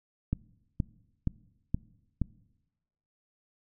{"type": "click train", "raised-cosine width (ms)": 5, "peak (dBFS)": -15, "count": 5, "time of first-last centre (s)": [0.33, 2.217], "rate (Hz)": 2.12, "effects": ["noise-tail reverb RT60 1.0 s tail -22 dB re dry"]}